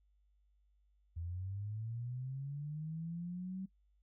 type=linear sweep; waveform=sine; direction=up; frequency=81.6 to 191.9 Hz; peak=-39 dBFS; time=1.16-3.66 s; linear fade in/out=10 ms; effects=noise-tail reverb RT60 0.1 s tail -21 dB re dry + added 50 Hz sine -69 dBFS peak until 4.02 s